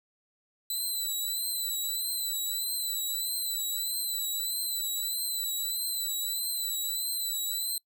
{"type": "tone with vibrato", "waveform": "10% pulse", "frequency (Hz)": 3987, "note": "B7", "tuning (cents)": 16, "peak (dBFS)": -23, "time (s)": [0.7, 7.78], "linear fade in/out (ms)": 2, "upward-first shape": "triangle", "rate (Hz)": 1.6, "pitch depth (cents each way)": 55, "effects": ["noise-tail reverb RT60 0.1 s tail -25 dB re dry"]}